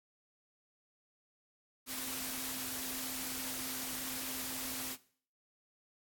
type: tone in noise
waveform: sine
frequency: 260 Hz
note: C4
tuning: 11 cents flat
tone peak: -49 dBFS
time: 1.86-4.97 s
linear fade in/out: 50 ms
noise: white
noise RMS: -40 dBFS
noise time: 1.86-4.97 s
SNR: -12 dB
effects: noise-tail reverb RT60 0.5 s tail -19 dB re dry + AAC 64 kbps